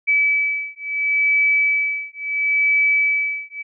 sine beating tone pair, 2296 / 2296.73 Hz, D7 / D7, -40 / -39 cents, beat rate 0.73 Hz, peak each -19 dBFS, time 0.07-3.63 s, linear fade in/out 20 ms, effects none

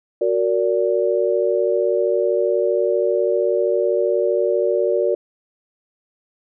sine chord, Gb augmented, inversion none, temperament just, 370 / 462.5 / 578.1 Hz, Gb4 / Bb4 / D5, 0 / -14 / -27 cents, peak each -20 dBFS, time 0.21-5.15 s, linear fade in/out 5 ms, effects none

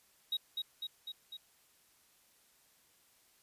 triangle tone with echo, 3809 Hz, A#7, 37 cents sharp, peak -30 dBFS, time 0.32-0.37 s, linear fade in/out 5 ms, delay 250 ms, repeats 4, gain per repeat -3 dB, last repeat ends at 1.37 s, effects white hiss -68 dBFS RMS until 3.42 s + resampled to 32000 Hz

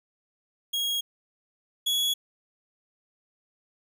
40% pulse tone pair in turn, 3291 / 3364 Hz, G#7 / G#7, -16 / +22 cents, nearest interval unison, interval 38 cents, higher second, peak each -25 / -22 dBFS, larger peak second, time 0.73-1.01 / 1.86-2.14 s, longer neither, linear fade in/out 10 ms, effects none

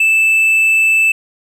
triangle tone, 2637 Hz, E7, in tune, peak -7 dBFS, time 0-1.12 s, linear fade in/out 5 ms, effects none

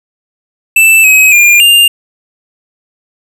square tone with pitch steps, 2649 / 2543 / 2406 / 2802 Hz, E7 / D#7 / D7 / F7, +8 / +37 / +41 / +5 cents, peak -3 dBFS, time 0.76-1.88 s, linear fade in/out 5 ms, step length 280 ms, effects none

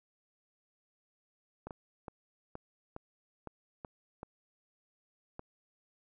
clicks, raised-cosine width 1 ms, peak -28 dBFS, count 9, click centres 1.67 / 1.708 / 2.082 / 2.554 / 2.964 / 3.473 / 3.848 / 4.231 / 5.394 s, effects none

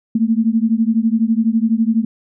sine beating tone pair, 220 / 232 Hz, A3 / A#3, 0 / -8 cents, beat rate 12 Hz, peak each -15 / -16 dBFS, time 0.15-2.05 s, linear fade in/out 5 ms, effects none

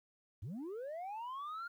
sine linear sweep, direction up, 81 to 1422 Hz, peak -38 dBFS, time 0.42-1.68 s, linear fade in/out 10 ms, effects tanh soft clip ceiling -40 dBFS + 12-bit

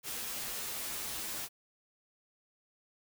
white noise with comb filter, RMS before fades -39 dBFS, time 0.03-1.49 s, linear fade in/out 50 ms, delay 11 ms, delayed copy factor -0.7, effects none

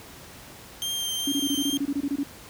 sawtooth tone with vibrato, 3168 Hz, G7, 18 cents sharp, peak -24 dBFS, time 0.82-1.77 s, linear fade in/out 0 ms, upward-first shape triangle, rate 2.4 Hz, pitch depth 17 cents each way
sine tone bursts, 281.9 Hz, C#4, 29 cents sharp, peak -23 dBFS, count 13, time 1.27-2.234 s, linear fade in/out 5 ms, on 52 ms, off 24 ms
effects pink hiss -45 dBFS RMS until 2.49 s + high-pass 60 Hz 12 dB/octave

